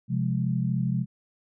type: chord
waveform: sine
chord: F minor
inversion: second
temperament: equal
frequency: 130.81 / 174.61 / 207.7 Hz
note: C3 / F3 / Ab3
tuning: 0 / 0 / 0 cents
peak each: -26 / -28 / -30 dBFS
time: 0.08-1.06 s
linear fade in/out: 50 ms
effects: none